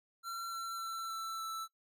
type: tone with pitch steps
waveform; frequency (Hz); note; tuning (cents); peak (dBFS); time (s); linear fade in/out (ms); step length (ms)
square; 1362 / 1351.8 / 1341.7 / 1331.7 / 1321.7; F6 / E6 / E6 / E6 / E6; -44 / +43 / +30 / +17 / +4; -39; 0.23-1.68; 50; 290
effects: noise-tail reverb RT60 0.1 s tail -19 dB re dry